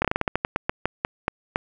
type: slowing click train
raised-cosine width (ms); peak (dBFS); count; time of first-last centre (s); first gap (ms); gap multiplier
0.5; -6; 15; 0.02-1.559; 26; 1.2
effects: none